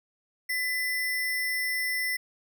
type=tone with sample-and-hold; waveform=sine; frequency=2004 Hz; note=B6; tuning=25 cents sharp; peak=-26 dBFS; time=0.49-2.17 s; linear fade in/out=10 ms; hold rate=7350 Hz; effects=none